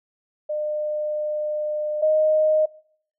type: tone pair in turn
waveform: sine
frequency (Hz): 604 / 619.5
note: D5 / D#5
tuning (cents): +48 / -8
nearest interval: unison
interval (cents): 44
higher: second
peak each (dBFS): -23 / -15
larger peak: second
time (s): 0.49-2.02 / 2.02-2.66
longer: first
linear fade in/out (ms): 10
effects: noise-tail reverb RT60 0.6 s tail -23 dB re dry